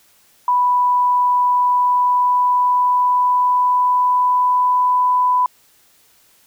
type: tone with pitch glide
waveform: sine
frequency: 987.8 to 997 Hz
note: B5 to B5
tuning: 0 to +16 cents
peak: -12 dBFS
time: 0.48-5.46 s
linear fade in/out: 2 ms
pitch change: +16 cents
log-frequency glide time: 1.51-5.12 s
effects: white hiss -54 dBFS RMS until 6.46 s